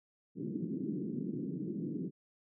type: band-pass noise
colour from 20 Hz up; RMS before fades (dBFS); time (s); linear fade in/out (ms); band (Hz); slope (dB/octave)
pink; -38; 0.35-2.11; 50; 150 to 370; 48
effects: none